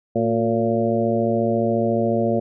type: harmonic tone with a mistuned harmonic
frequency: 114.2 Hz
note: A#2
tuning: 35 cents flat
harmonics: 1 / 2 / 3 / 4 / 5 / 6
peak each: -27 / -22 / -25 / -25 / -23 / -27 dBFS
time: 0.15-2.4 s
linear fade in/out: 10 ms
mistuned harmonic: 3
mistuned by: +71 cents
effects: none